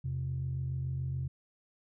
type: tone pair together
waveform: sine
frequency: 84 / 131.04 Hz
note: E2 / C3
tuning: +33 / +3 cents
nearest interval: minor sixth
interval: 770 cents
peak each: -37 / -32 dBFS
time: 0.04-1.28 s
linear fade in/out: 10 ms
effects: tanh soft clip ceiling -26 dBFS

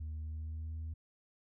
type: tone with pitch glide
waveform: sine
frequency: 77.78 to 79.78 Hz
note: D#2 to D#2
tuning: 0 to +44 cents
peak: -36 dBFS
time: 0-0.94 s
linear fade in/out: 10 ms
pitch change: +44 cents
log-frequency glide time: 0.2-0.74 s
effects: tanh soft clip ceiling -37 dBFS

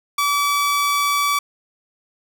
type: tone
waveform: sawtooth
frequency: 1149 Hz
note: D6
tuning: 38 cents flat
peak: -13 dBFS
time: 0.18-1.39 s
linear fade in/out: 5 ms
effects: none

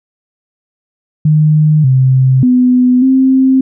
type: tone with pitch steps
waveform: sine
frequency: 153.3 / 130.9 / 250.3 / 263.3 Hz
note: D#3 / C3 / B3 / C4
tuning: -25 / +1 / +23 / +11 cents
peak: -5 dBFS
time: 1.25-3.61 s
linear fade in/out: 5 ms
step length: 590 ms
effects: none

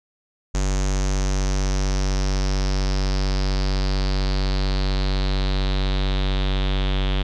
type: tone with low-pass filter sweep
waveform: square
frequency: 47.86 Hz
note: G1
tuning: 41 cents flat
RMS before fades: -21 dBFS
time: 0.54-7.23 s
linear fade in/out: 10 ms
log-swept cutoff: 6700 to 3400 Hz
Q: 5.2
effects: none

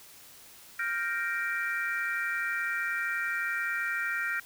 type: chord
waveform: sine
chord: G minor seventh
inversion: third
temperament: equal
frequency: 1396.9 / 1568 / 1864.7 / 2349 Hz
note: F6 / G6 / Bb6 / D7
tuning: 0 / 0 / 0 / 0 cents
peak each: -33 / -35 / -33 / -37 dBFS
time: 0.79-4.4 s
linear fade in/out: 5 ms
effects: white hiss -52 dBFS RMS until 4.45 s

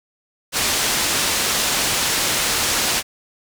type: low-pass noise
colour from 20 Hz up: white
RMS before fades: -20 dBFS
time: 0.52-3.03 s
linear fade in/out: 50 ms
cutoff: 7900 Hz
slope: 12 dB/octave
effects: none

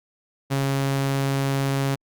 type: tone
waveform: sawtooth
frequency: 137.1 Hz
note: C#3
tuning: 19 cents flat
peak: -17 dBFS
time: 0.5-1.96 s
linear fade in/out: 20 ms
effects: Opus 48 kbps

